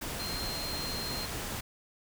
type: tone in noise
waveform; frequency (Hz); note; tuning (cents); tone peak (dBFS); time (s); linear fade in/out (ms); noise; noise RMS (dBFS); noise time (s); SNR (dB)
sine; 4186; C8; 0; -37; 0.19-1.26; 10; pink; -37; 0.01-1.61; -3
effects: none